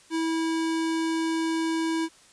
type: tone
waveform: square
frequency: 325.4 Hz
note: E4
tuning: 22 cents flat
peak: -25 dBFS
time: 0.1-2.09 s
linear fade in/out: 50 ms
effects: white hiss -55 dBFS RMS until 2.32 s + resampled to 22050 Hz